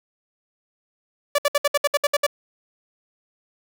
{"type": "tone bursts", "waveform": "sawtooth", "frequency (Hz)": 578, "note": "D5", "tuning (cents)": -28, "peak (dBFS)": -12, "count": 10, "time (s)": [1.35, 2.266], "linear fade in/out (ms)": 5, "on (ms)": 34, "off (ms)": 64, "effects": ["9-bit"]}